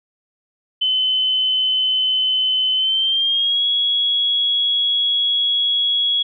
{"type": "tone with pitch glide", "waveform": "sine", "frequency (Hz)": [3042, 3337], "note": ["F#7", "G#7"], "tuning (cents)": [47, 8], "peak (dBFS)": -15, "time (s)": [0.81, 6.23], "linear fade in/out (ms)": 10, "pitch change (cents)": 161, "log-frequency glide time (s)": [2.75, 3.65], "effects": []}